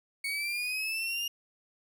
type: linear sweep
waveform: 35% pulse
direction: up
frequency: 2217 to 2843 Hz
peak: -29 dBFS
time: 0.24-1.28 s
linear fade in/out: 5 ms
effects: 11-bit